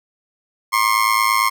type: tone with amplitude modulation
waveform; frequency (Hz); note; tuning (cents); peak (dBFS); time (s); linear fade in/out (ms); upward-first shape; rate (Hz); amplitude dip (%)
30% pulse; 1070; C6; +38; -8; 0.72-1.5; 20; sine; 109; 85
effects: none